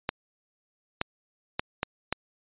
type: clicks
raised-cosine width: 0.3 ms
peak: -10 dBFS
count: 5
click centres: 0.091 / 1.014 / 1.595 / 1.831 / 2.126 s
effects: resampled to 8000 Hz

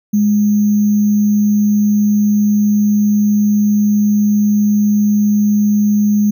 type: tone with sample-and-hold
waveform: sine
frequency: 207.7 Hz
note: G#3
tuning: in tune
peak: -9 dBFS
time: 0.13-6.31 s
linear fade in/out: 10 ms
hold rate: 6300 Hz
effects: none

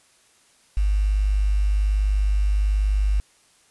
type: tone with quantisation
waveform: sine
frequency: 50.6 Hz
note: G#1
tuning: 44 cents flat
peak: -17 dBFS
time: 0.77-3.2 s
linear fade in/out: 0 ms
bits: 7
effects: white hiss -58 dBFS RMS until 3.7 s + resampled to 24000 Hz

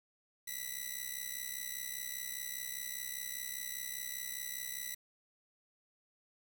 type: ring-modulated tone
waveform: 5% pulse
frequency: 1975.5 Hz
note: B6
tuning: in tune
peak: -26 dBFS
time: 0.47-4.95 s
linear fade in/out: 10 ms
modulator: 32.5 Hz
effects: 9-bit

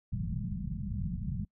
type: low-pass noise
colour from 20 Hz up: white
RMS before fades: -35 dBFS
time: 0.12-1.45 s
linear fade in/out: 5 ms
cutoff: 210 Hz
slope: 96 dB/octave
effects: noise-tail reverb RT60 0.1 s tail -25 dB re dry

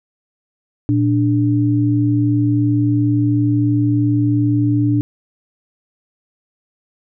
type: tone pair together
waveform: sine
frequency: 116.55 / 293.7 Hz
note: A#2 / D4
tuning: 0 / 0 cents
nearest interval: octave + major third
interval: 1600 cents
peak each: -15 dBFS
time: 0.89-5.01 s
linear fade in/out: 0 ms
effects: none

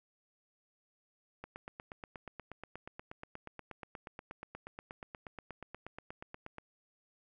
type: click train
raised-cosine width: 0.5 ms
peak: -29 dBFS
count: 44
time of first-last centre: 1.44-6.584 s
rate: 8.36 Hz
effects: none

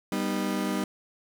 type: chord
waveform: 35% pulse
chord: G augmented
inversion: none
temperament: just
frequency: 196 / 245 / 306.2 Hz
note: G3 / B3 / D#4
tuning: 0 / -14 / -28 cents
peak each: -28 / -31 / -30 dBFS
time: 0.12-0.84 s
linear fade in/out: 2 ms
effects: 10-bit

